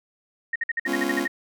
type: tone bursts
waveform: sine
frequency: 1858 Hz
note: A#6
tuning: 6 cents flat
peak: -22 dBFS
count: 10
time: 0.53-1.277 s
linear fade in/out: 5 ms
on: 27 ms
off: 53 ms
type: chord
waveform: 40% pulse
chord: C# dominant seventh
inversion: second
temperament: just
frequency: 207.9 / 249.5 / 277.2 / 346.5 Hz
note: G#3 / B3 / C#4 / E#4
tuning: +2 / +18 / 0 / -14 cents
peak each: -33 / -30 / -27 / -27 dBFS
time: 0.85-1.28 s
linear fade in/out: 50 ms
effects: none